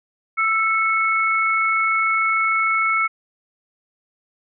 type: tone pair together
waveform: sine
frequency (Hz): 1326.5 / 2200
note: E6 / C#7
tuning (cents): +10 / -14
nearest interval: major sixth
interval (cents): 876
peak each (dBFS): -19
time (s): 0.37-3.08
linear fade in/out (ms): 20
effects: none